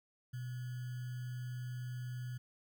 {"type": "tone with sample-and-hold", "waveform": "sine", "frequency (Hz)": 124.4, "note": "B2", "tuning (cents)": 13, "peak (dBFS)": -39, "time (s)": [0.33, 2.38], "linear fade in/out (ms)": 10, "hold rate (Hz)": 1575, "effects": []}